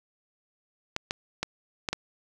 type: clicks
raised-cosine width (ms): 0.2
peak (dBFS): -11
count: 5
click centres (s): 0.964 / 1.109 / 1.43 / 1.888 / 1.93
effects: none